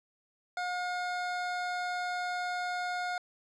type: tone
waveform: 25% pulse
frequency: 718 Hz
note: F5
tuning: 48 cents sharp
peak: -28 dBFS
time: 0.57-3.18 s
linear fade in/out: 2 ms
effects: low-pass 5000 Hz 12 dB/octave